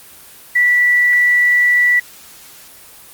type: tone with quantisation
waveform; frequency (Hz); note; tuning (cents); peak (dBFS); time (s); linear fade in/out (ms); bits
sine; 1959; B6; -15; -9; 0.55-2; 10; 6
effects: white hiss -40 dBFS RMS until 3.13 s + Opus 24 kbps